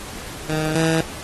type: tone pair in turn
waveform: 15% pulse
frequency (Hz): 155.56 / 161.67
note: D#3 / E3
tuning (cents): 0 / -33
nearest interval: minor second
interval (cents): 67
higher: second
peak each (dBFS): -15 / -10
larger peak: second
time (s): 0.49-0.75 / 0.75-1.01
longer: neither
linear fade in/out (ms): 2
effects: pink hiss -35 dBFS RMS until 1.23 s + AAC 32 kbps